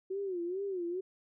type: tone with vibrato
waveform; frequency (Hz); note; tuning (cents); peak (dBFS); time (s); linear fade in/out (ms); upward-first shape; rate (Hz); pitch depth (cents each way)
sine; 370; F#4; 0; -33; 0.1-1.01; 10; sine; 2.3; 140
effects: none